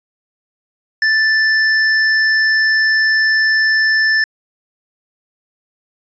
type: tone with hard clipping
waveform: sine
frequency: 1760 Hz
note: A6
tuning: in tune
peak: -12 dBFS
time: 1.02-4.24 s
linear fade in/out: 2 ms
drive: 18 dB
effects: resampled to 16000 Hz